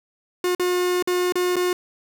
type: tone with dropouts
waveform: 45% pulse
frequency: 359.5 Hz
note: F#4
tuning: 50 cents flat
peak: -19 dBFS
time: 0.44-1.73 s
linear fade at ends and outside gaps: 2 ms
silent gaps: 0.55-0.596 / 1.025-1.074 / 1.323-1.355 / 1.558-1.565 s
effects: none